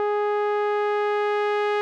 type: tone with low-pass filter sweep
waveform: sawtooth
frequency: 415.3 Hz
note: G#4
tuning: in tune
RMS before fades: -23 dBFS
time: 0-1.81 s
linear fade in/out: 0 ms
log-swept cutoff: 1200 to 2300 Hz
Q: 0.93
effects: none